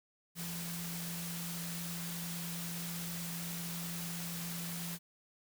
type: tone in noise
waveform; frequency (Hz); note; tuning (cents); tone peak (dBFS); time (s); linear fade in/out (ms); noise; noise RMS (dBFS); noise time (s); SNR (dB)
sine; 170.7; F3; -39; -41; 0.35-4.99; 50; white; -43; 0.35-4.99; -1
effects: none